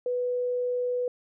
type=tone; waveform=sine; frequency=493.9 Hz; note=B4; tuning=in tune; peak=-25 dBFS; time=0.06-1.08 s; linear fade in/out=2 ms; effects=none